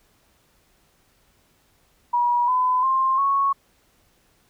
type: tone with pitch steps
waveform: sine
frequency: 964 / 1009 / 1056.1 / 1105.4 Hz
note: B5 / B5 / C6 / C#6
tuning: -42 / +37 / +16 / -5 cents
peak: -17 dBFS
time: 2.13-3.53 s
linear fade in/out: 10 ms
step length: 350 ms
effects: pink hiss -62 dBFS RMS until 4.49 s